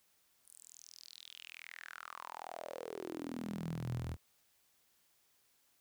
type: tone with high-pass filter sweep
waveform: sawtooth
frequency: 41.2 Hz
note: E1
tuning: in tune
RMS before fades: -45 dBFS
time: 0.44-4.17 s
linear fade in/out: 50 ms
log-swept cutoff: 10000 to 88 Hz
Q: 5.9
effects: white hiss -73 dBFS RMS until 5.8 s